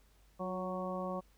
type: harmonic tone with a mistuned harmonic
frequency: 185 Hz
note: F#3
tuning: in tune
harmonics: 1 / 2 / 3 / 4 / 5 / 6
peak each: -40 / -45 / -40 / -45 / -48 / -43 dBFS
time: 0.39-1.21 s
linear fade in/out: 20 ms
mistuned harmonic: 2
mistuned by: -40 cents
effects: added 50 Hz sine -63 dBFS peak until 1.37 s + pink hiss -70 dBFS RMS until 1.37 s